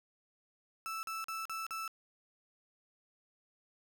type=tone bursts; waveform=35% pulse; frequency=1318.5 Hz; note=E6; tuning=in tune; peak=-36 dBFS; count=5; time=0.86-1.878 s; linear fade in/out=0 ms; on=170 ms; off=42 ms; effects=none